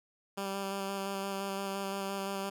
10% pulse tone with vibrato, 196 Hz, G3, in tune, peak -26 dBFS, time 0.37-2.5 s, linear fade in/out 10 ms, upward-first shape square, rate 5.8 Hz, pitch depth 12 cents each way, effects none

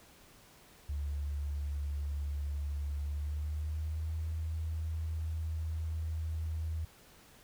sine tone with pitch glide, 72.1 to 80 Hz, D2 to D#2, -31 to +49 cents, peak -33 dBFS, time 0.89-6.85 s, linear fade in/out 5 ms, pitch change +180 cents, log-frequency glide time 2.99-4.15 s, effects pink hiss -59 dBFS RMS until 7.43 s

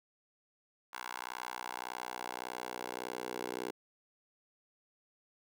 10% pulse tone with high-pass filter sweep, 61.74 Hz, B1, in tune, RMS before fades -42 dBFS, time 0.93-3.71 s, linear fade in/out 5 ms, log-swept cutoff 1100 to 420 Hz, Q 1.9, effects none

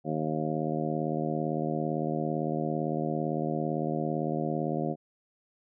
harmonic tone, 77.78 Hz, D#2, in tune, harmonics 2 / 3 / 4 / 5 / 6 / 7 / 8 / 9, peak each -33 / -34 / -35 / -36 / -43 / -36 / -42 / -36 dBFS, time 0.04-4.96 s, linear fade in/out 50 ms, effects none

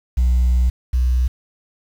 sine tone pair in turn, 61.9 / 62.29 Hz, B1 / B1, +5 / +15 cents, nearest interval unison, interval 10 cents, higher second, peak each -10 / -12 dBFS, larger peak first, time 0.17-0.7 / 0.93-1.28 s, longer first, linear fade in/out 10 ms, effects tanh soft clip ceiling -11 dBFS + 7-bit

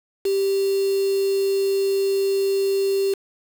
sine tone with quantisation, 392 Hz, G4, in tune, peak -18 dBFS, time 0.25-3.14 s, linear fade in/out 5 ms, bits 5, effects none

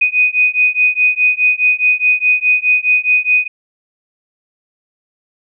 sine beating tone pair, 2489 / 2493.8 Hz, D#7 / D#7, 0 / +3 cents, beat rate 4.8 Hz, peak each -13 dBFS, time 0.01-3.48 s, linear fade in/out 10 ms, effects none

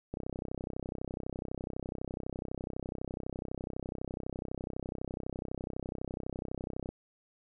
click train, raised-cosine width 2 ms, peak -24 dBFS, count 217, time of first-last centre 0.14-6.89 s, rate 32 Hz, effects none

